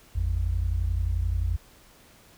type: tone pair together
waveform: sine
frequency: 53.55 / 85 Hz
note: A1 / F2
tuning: -46 / -46 cents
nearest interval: minor sixth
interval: 800 cents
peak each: -25 dBFS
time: 0.15-1.57 s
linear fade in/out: 10 ms
effects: tanh soft clip ceiling -17 dBFS + pink hiss -55 dBFS RMS until 2.37 s